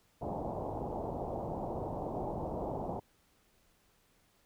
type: low-pass noise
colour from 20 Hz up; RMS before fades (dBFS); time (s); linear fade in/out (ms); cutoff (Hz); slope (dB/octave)
white; -38; 0.21-3; 10; 880; 48
effects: pink hiss -70 dBFS RMS until 4.45 s